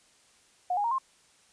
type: tone with pitch steps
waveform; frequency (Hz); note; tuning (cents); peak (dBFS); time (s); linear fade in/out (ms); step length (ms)
sine; 723 / 821 / 932.2 / 1058.5; F#5 / G#5 / A#5 / C6; -40 / -20 / 0 / +20; -25; 0.7-0.984; 5; 71
effects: white hiss -62 dBFS RMS until 1.52 s + resampled to 22050 Hz